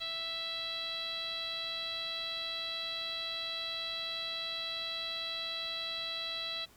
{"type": "tone with low-pass filter", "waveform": "10% pulse", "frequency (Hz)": 659.3, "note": "E5", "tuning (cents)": 0, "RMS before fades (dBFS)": -38, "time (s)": [0, 6.66], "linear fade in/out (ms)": 20, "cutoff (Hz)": 3800, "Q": 9.6, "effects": ["pink hiss -61 dBFS RMS until 6.76 s"]}